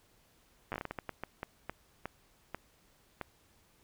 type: slowing click train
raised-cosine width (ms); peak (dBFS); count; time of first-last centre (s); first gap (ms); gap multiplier
0.5; -22; 16; 0.72-3.213; 9; 1.36
effects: pink hiss -67 dBFS RMS until 3.83 s